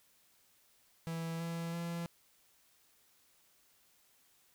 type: tone with pitch steps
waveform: 45% pulse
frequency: 164.81 / 167.21 / 169.64 Hz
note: E3 / E3 / E3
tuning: 0 / +25 / +50 cents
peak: -37 dBFS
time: 1.07-2.06 s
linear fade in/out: 0 ms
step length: 330 ms
effects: white hiss -69 dBFS RMS until 4.54 s